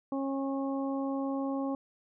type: harmonic tone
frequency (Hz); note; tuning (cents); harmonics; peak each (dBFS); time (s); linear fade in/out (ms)
272.6; C#4; -29; 1 / 2 / 3 / 4; -31 / -37 / -41 / -43; 0.12-1.75; 2
effects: none